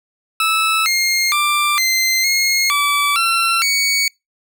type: tone with pitch steps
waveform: 20% pulse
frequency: 1309 / 2130 / 1182 / 2074 / 2152 / 1154 / 1353 / 2240 Hz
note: E6 / C7 / D6 / C7 / C7 / D6 / E6 / C#7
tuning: -13 / +30 / +11 / -16 / +48 / -31 / +45 / +18 cents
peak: -9 dBFS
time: 0.4-4.08 s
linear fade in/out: 2 ms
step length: 460 ms
effects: noise-tail reverb RT60 0.2 s tail -26 dB re dry